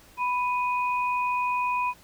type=tone pair together; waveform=sine; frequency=990 / 2487 Hz; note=B5 / D#7; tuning=+4 / -1 cents; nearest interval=octave + major third; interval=1595 cents; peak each=-24 / -31 dBFS; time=0.17-1.94 s; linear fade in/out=50 ms; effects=pink hiss -54 dBFS RMS until 2.03 s